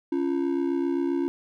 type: ring-modulated tone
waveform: triangle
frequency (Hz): 311.1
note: D#4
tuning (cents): 0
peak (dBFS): -18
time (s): 0.12-1.28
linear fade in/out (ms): 0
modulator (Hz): 33.8
effects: none